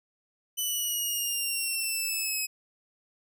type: exponential sweep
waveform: 10% pulse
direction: down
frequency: 3000 to 2543 Hz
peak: -20 dBFS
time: 0.57-2.47 s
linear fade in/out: 20 ms
effects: none